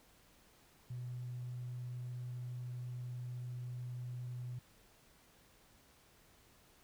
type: tone with tanh clipping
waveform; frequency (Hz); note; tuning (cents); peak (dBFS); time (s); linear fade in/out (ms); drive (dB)
triangle; 123.47; B2; 0; -40; 0.9-4.59; 5; 1
effects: pink hiss -66 dBFS RMS until 6.83 s